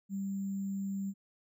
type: tone with sample-and-hold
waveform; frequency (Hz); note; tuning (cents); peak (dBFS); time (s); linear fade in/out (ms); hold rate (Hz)
sine; 196; G3; 0; -33; 0.09-1.14; 50; 7350
effects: none